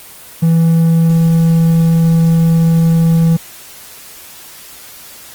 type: tone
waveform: triangle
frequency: 164.81 Hz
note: E3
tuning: in tune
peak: -5 dBFS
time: 0.42-3.37 s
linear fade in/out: 10 ms
effects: white hiss -35 dBFS RMS until 5.34 s + Opus 24 kbps